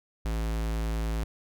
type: tone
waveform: square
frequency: 55 Hz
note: A1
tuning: in tune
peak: -28 dBFS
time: 0.25-1.24 s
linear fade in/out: 5 ms
effects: none